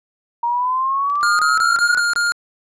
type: exponential sweep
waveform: sine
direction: up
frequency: 937 to 1480 Hz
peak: -16 dBFS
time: 0.43-2 s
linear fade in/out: 5 ms
type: click train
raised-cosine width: 0.2 ms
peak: -25 dBFS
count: 22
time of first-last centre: 1.1-2.267 s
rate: 18 Hz
type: tone bursts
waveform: square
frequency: 1413 Hz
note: F6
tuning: 20 cents sharp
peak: -16 dBFS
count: 6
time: 1.23-2.32 s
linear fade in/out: 0 ms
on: 160 ms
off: 26 ms
effects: resampled to 22050 Hz